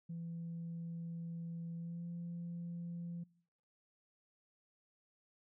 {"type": "tone with pitch glide", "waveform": "sine", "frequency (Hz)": [167.7, 171.42], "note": ["E3", "F3"], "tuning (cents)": [30, -32], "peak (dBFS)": -40, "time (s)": [0.09, 3.24], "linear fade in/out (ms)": 10, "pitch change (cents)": 38, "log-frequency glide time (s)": [1.76, 2.06], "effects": ["noise-tail reverb RT60 0.7 s tail -26 dB re dry", "tanh soft clip ceiling -38 dBFS"]}